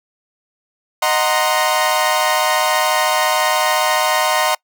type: chord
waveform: sawtooth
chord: C half-diminished seventh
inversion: first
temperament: equal with one note detuned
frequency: 620.1 / 740 / 932.3 / 1046.5 Hz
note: Eb5 / Gb5 / Bb5 / C6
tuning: -6 / 0 / 0 / 0 cents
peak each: -16 dBFS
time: 1.02-4.55 s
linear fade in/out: 5 ms
effects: noise-tail reverb RT60 0.1 s tail -25 dB re dry